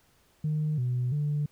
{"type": "tone with pitch steps", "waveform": "sine", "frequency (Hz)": [153, 124.3, 147.5], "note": ["D#3", "B2", "D3"], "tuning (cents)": [-29, 12, 8], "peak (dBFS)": -24, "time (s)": [0.44, 1.46], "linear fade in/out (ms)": 5, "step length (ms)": 340, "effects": ["tanh soft clip ceiling -22 dBFS", "pink hiss -65 dBFS RMS until 1.51 s"]}